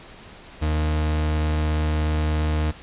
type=tone; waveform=40% pulse; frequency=76.9 Hz; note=D#2; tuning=20 cents flat; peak=-19 dBFS; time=0.61-2.72 s; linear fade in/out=20 ms; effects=pink hiss -44 dBFS RMS until 2.82 s + resampled to 8000 Hz